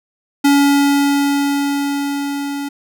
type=tone with level ramp; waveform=square; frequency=282.6 Hz; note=C#4; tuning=34 cents sharp; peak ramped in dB=-9 to -22 dBFS; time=0.44-2.69 s; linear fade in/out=10 ms; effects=none